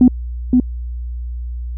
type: tone with echo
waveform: sine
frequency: 250 Hz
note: B3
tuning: 21 cents sharp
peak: -3 dBFS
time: 0.01-0.08 s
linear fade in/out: 2 ms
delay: 520 ms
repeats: 1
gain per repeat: -4 dB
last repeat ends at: 0.6 s
effects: tanh soft clip ceiling 0 dBFS + added 60 Hz sine -22 dBFS peak until 1.77 s